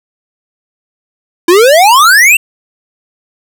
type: exponential sweep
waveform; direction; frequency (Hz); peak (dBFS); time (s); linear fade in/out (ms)
square; up; 329 to 2786; -3; 1.48-2.37; 5
effects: none